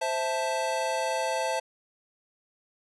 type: chord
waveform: square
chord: A minor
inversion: first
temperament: equal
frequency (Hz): 523.3 / 659.3 / 880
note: C5 / E5 / A5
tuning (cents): 0 / 0 / 0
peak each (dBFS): -32 / -32 / -31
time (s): 0.01-1.6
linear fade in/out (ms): 10
effects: resampled to 24000 Hz